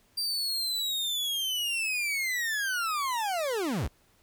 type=linear sweep; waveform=40% pulse; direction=down; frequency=4732 to 42.27 Hz; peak=-27 dBFS; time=0.17-3.88 s; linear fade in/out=10 ms; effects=pink hiss -65 dBFS RMS until 4.22 s